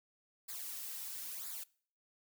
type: noise with flanger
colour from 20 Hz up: blue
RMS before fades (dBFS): -44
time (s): 0.48-1.64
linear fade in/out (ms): 10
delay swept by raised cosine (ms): 0.33 to 3.53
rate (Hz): 1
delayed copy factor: -0.75
effects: noise-tail reverb RT60 0.5 s tail -23 dB re dry